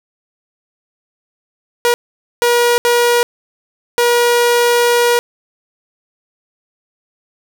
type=tone bursts at uneven times; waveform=sawtooth; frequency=479.2 Hz; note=A#4; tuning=48 cents sharp; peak=-6 dBFS; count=4; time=1.85-1.94 / 2.42-2.78 / 2.85-3.23 / 3.98-5.19 s; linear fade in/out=0 ms; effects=none